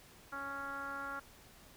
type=tone with low-pass filter; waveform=10% pulse; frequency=277.5 Hz; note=C#4; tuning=2 cents sharp; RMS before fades=-42 dBFS; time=0.32-1.2 s; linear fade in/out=10 ms; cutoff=1400 Hz; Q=5.3; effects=pink hiss -59 dBFS RMS until 1.76 s